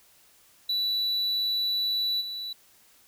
triangle tone with level steps, 3951 Hz, B7, in tune, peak -23 / -31 dBFS, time 0.69-2.53 s, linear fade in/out 5 ms, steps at 2.2 s, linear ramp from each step 20 ms, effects white hiss -59 dBFS RMS until 3.07 s

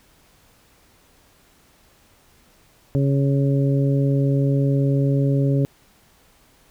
harmonic tone, 138.59 Hz, C#3, in tune, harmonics 1 / 2 / 3 / 4, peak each -17 / -23 / -27 / -29 dBFS, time 2.95-5.65 s, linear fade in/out 0 ms, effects pink hiss -56 dBFS RMS until 6.7 s

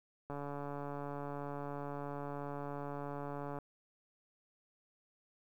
click train, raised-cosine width 1 ms, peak -29 dBFS, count 471, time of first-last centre 0.3-3.587 s, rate 143 Hz, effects 11-bit

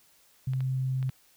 sine tone, 130.81 Hz, C3, in tune, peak -26 dBFS, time 0.47-1.1 s, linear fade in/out 5 ms
clicks, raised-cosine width 0.3 ms, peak -30 dBFS, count 4, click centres 0.535 / 0.606 / 1.028 / 1.093 s
effects white hiss -62 dBFS RMS until 1.36 s

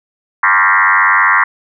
sine tone with frequency modulation, 1482 Hz, F#6, 2 cents sharp, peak -7 dBFS, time 0.43-1.44 s, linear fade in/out 5 ms, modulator 95.3 Hz, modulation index 5.4, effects none

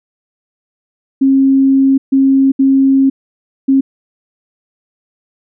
sine tone bursts at uneven times, 270 Hz, C#4, 45 cents flat, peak -6 dBFS, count 4, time 1.21-1.98 / 2.12-2.52 / 2.59-3.1 / 3.68-3.81 s, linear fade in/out 10 ms, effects none

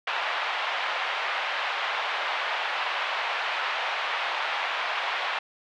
pink band-pass noise, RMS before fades -29 dBFS, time 0.07-5.39 s, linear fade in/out 5 ms, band 720 to 3300 Hz, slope 24 dB/octave, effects none

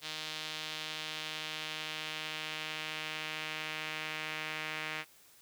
sawtooth tone with band-pass filter sweep, 155.56 Hz, D#3, in tune, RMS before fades -40 dBFS, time 0.01-5.05 s, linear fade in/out 50 ms, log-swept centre 3700 to 2300 Hz, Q 1.9, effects white hiss -61 dBFS RMS until 5.41 s

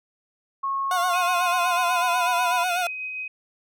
sine tone with pitch glide, 1092 to 995.6 Hz, C#6 to B5, -26 to +14 cents, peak -23 dBFS, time 0.63-2.64 s, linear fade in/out 10 ms, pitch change -160 cents, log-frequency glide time 0.94-2.31 s
30% pulse tone with vibrato, 714 Hz, F5, 38 cents sharp, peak -20 dBFS, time 0.91-2.87 s, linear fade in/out 2 ms, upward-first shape sine, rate 8.1 Hz, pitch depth 61 cents each way
sine tone with tremolo, 2519 Hz, D#7, 21 cents sharp, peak -28 dBFS, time 1.13-3.28 s, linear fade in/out 5 ms, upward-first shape sine, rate 6.4 Hz, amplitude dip 25%
effects none

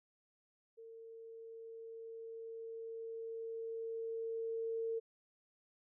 sine tone with level ramp, 453.7 Hz, A#4, 47 cents flat, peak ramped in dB -51 to -35 dBFS, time 0.77-5 s, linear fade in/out 20 ms, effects none

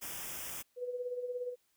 white band-stop noise, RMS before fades -42 dBFS, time 0.01-0.63 s, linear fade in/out 20 ms, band 3500 to 5000 Hz, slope 96 dB/octave
sine tone with tremolo, 493.9 Hz, B4, in tune, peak -33 dBFS, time 0.76-1.56 s, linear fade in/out 50 ms, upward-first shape sine, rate 17 Hz, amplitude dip 60%
effects white hiss -75 dBFS RMS until 1.76 s

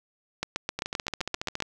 two click trains, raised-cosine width 0.2 ms, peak -14 / -11 dBFS, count 13 / 10, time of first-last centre 0.79-1.623 / 0.43-1.603 s, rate 14.4 / 7.67 Hz, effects none

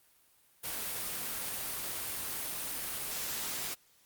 white noise, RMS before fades -37 dBFS, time 0.63-3.75 s, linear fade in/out 20 ms, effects white hiss -66 dBFS RMS until 4.05 s + Opus 32 kbps

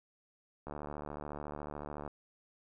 click train, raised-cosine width 1 ms, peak -28 dBFS, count 105, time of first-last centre 0.67-2.077 s, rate 73.9 Hz, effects none

